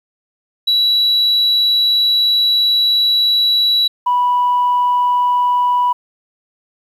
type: tone pair in turn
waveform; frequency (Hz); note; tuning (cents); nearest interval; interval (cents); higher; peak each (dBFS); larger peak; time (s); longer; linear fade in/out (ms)
sine; 3921 / 982.8; B7 / B5; -13 / -9; 2 octaves; 2396; first; -9 / -10; first; 0.67-3.88 / 4.06-5.93; first; 10
effects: tanh soft clip ceiling -8 dBFS + 8-bit